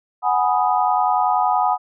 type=chord; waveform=sine; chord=G# minor seventh; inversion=third; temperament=equal; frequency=740 / 830.6 / 987.8 / 1244.5 Hz; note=F#5 / G#5 / B5 / D#6; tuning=0 / 0 / 0 / 0 cents; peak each=-19 / -20 / -22 / -23 dBFS; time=0.22-1.78 s; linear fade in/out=50 ms; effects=none